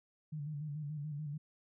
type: tone with vibrato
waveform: sine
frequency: 148.8 Hz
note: D3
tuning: 23 cents sharp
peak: -38 dBFS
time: 0.32-1.38 s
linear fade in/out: 10 ms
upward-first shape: square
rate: 6.9 Hz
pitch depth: 56 cents each way
effects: none